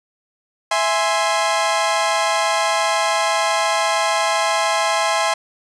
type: chord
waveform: sawtooth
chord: E augmented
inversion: none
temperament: equal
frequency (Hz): 659.3 / 830.6 / 1046.5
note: E5 / G#5 / B#5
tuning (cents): 0 / 0 / 0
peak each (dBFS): -17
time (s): 0.71-5.34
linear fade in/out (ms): 5
effects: resampled to 22050 Hz + 8-bit